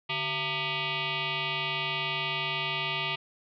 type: tone with frequency modulation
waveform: sine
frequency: 146.83 Hz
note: D3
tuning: in tune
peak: -28 dBFS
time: 0.09-3.16 s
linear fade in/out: 10 ms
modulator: 530 Hz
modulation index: 6.4
effects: none